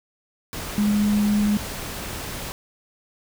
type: tone in noise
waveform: sine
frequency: 207.6 Hz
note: G#3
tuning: in tune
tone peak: -17 dBFS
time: 0.78-1.57 s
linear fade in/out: 0 ms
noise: pink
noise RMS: -32 dBFS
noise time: 0.53-2.52 s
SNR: +12 dB
effects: none